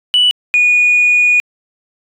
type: tone pair in turn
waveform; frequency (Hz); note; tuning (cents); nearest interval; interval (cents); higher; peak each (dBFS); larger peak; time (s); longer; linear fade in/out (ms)
sine; 2960 / 2456; F#7 / D#7; 0 / -23; minor third; 323; first; -6; neither; 0.14-0.31 / 0.54-1.4; second; 0
effects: tanh soft clip ceiling -4 dBFS